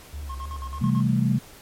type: tone with vibrato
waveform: sine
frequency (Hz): 69.3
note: C#2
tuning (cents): 0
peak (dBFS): -31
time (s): 0.13-0.83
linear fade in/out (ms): 10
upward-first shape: sine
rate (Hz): 3.3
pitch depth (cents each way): 96
type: tone with tremolo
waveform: triangle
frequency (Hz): 1075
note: C6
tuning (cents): +47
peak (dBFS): -32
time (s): 0.29-1.03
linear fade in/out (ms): 10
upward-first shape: square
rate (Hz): 9.1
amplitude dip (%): 80
type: chord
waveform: sine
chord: A minor seventh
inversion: first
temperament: equal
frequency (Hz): 130.81 / 164.81 / 196 / 220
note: C3 / E3 / G3 / A3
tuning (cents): 0 / 0 / 0 / 0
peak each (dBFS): -22 / -28 / -24 / -24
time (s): 0.81-1.39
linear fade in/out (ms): 10
type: click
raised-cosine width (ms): 5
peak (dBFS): -29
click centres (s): 0.855
effects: pink hiss -47 dBFS RMS until 1.61 s + MP3 64 kbps